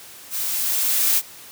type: noise with level ramp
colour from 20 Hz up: blue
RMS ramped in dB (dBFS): -26 to -17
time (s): 0.3-1.22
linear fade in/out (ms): 50
effects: white hiss -42 dBFS RMS until 1.51 s + high-pass 80 Hz 12 dB/octave